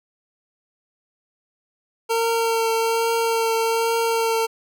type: tone with vibrato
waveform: 25% pulse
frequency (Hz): 455.7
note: A#4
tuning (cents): -39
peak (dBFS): -15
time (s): 2.09-4.47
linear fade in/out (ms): 20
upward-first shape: triangle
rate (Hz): 1.2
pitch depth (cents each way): 16
effects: none